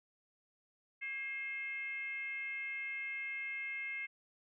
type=tone with frequency modulation; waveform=sine; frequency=2134 Hz; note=C7; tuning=34 cents sharp; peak=-38 dBFS; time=1.01-4.07 s; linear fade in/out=20 ms; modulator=491 Hz; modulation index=0.61; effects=none